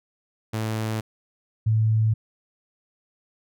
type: tone pair in turn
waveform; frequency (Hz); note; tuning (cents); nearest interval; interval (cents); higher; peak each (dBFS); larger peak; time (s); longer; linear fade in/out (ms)
sawtooth / sine; 110 / 110; A2 / A2; 0 / 0; unison; 0; neither; -21 / -17; second; 0.53-1.01 / 1.66-2.14; neither; 10
effects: none